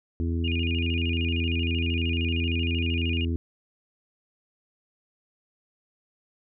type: harmonic tone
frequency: 83.7 Hz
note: E2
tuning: 27 cents sharp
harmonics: 1 / 2 / 3 / 4 / 5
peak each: -25 / -39 / -31 / -35 / -42 dBFS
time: 0.2-3.36 s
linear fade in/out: 0 ms
type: tone with vibrato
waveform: sine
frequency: 2637 Hz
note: E7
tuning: in tune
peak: -30 dBFS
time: 0.44-3.25 s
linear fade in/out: 5 ms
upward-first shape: square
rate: 13 Hz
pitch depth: 130 cents each way
effects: none